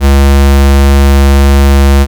square tone, 69.3 Hz, C#2, in tune, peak -3 dBFS, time 0-2.07 s, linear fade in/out 50 ms, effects none

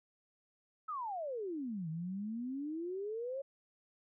sine exponential two-way sweep, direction down then up, 1318.5 to 155.56 to 558 Hz, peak -37 dBFS, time 0.88-3.42 s, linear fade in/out 10 ms, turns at 1.89 s, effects none

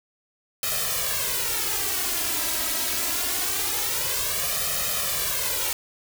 white noise with flanger, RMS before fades -26 dBFS, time 0.63-5.73 s, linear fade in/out 2 ms, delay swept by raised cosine 1.6 to 3.1 ms, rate 0.24 Hz, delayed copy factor +1, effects none

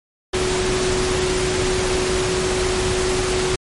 sine tone in noise, 370 Hz, F#4, in tune, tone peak -20 dBFS, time 0.33-3.56 s, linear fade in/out 10 ms, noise pink, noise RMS -22 dBFS, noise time 0.33-3.56 s, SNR -1 dB, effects low-pass 10000 Hz 12 dB/octave + MP3 48 kbps

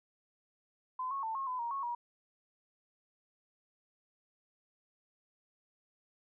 sine tone with pitch steps, 1021 / 1098 / 890 / 1082 / 1010 / 940 / 1100 / 955 Hz, C6 / C#6 / A5 / C#6 / B5 / A#5 / C#6 / A#5, -43 / -17 / +20 / -42 / +39 / +14 / -14 / +42 cents, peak -34 dBFS, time 0.99-1.95 s, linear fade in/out 5 ms, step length 120 ms, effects none

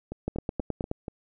two click trains, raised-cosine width 2 ms, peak -21 / -15 dBFS, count 5 / 7, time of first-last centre 0.12-1.082 / 0.28-0.914 s, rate 4.16 / 9.46 Hz, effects none

